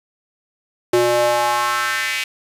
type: tone with high-pass filter sweep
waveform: square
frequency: 120 Hz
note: B2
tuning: 49 cents flat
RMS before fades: -18 dBFS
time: 0.93-2.24 s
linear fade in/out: 5 ms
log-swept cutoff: 380 to 2500 Hz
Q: 3
effects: resampled to 32000 Hz + 7-bit